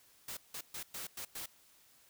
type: noise bursts at uneven times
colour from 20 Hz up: white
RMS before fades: -43 dBFS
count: 6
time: 0.28-0.37 / 0.54-0.61 / 0.74-0.83 / 0.94-1.07 / 1.17-1.25 / 1.35-1.46 s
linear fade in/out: 5 ms
effects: white hiss -65 dBFS RMS until 2.09 s